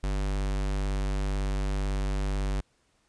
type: tone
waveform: square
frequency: 49 Hz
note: G1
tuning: in tune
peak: -27 dBFS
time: 0.03-2.61 s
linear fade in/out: 10 ms
effects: pink hiss -69 dBFS RMS until 3.08 s + resampled to 22050 Hz